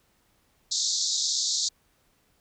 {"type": "band-pass noise", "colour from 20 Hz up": "pink", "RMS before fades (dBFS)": -27, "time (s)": [0.71, 1.69], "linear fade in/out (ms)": 10, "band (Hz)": [3700, 7400], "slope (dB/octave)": 96, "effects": ["pink hiss -67 dBFS RMS until 2.4 s"]}